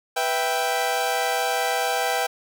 sawtooth chord, E minor, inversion second, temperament equal, 493.9 / 659.3 / 784 Hz, B4 / E5 / G5, 0 / 0 / 0 cents, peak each -24 / -24 / -20 dBFS, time 0.16-2.27 s, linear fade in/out 10 ms, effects none

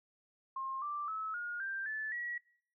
sine tone with pitch steps, 1066 / 1176 / 1297.3 / 1431.2 / 1578.8 / 1741.8 / 1921.5 Hz, C6 / D6 / E6 / F6 / G6 / A6 / B6, +32 / +2 / -28 / +42 / +12 / -18 / -48 cents, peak -36 dBFS, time 0.56-2.38 s, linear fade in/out 5 ms, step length 260 ms, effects noise-tail reverb RT60 0.6 s tail -23 dB re dry

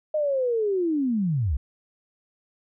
sine linear sweep, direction down, 622.3 to 57 Hz, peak -21 dBFS, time 0.14-1.57 s, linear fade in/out 5 ms, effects none

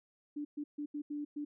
sine tone bursts at uneven times, 293.7 Hz, D4, in tune, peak -36 dBFS, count 6, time 0.36-0.45 / 0.57-0.64 / 0.78-0.86 / 0.94-1.02 / 1.1-1.25 / 1.36-1.45 s, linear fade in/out 10 ms, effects none

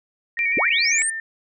sine tone with pitch glide, 1864.7 to 1800.1 Hz, A#6 to A6, 0 to +39 cents, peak -26 dBFS, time 0.37-1.2 s, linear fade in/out 2 ms, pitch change -61 cents, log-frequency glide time 0.89-0.99 s
sine tone with vibrato, 2303 Hz, D7, 34 cents flat, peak -19 dBFS, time 0.39-1.02 s, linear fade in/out 0 ms, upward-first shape square, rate 7.6 Hz, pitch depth 45 cents each way
sine linear sweep, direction up, 185 to 9180 Hz, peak -20 dBFS, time 0.57-1.1 s, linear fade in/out 2 ms
effects none

